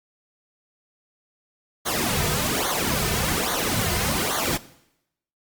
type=noise with flanger; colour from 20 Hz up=pink; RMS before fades=-24 dBFS; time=1.85-4.58 s; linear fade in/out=20 ms; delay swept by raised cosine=0.38 to 3.68 ms; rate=1.2 Hz; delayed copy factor=-0.85; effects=noise-tail reverb RT60 0.8 s tail -18 dB re dry + Opus 48 kbps